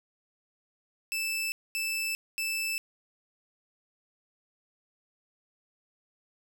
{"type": "tone bursts", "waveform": "sawtooth", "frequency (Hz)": 2637, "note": "E7", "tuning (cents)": 0, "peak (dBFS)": -26, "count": 3, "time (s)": [1.12, 2.78], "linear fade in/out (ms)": 0, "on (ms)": 400, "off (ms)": 230, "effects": []}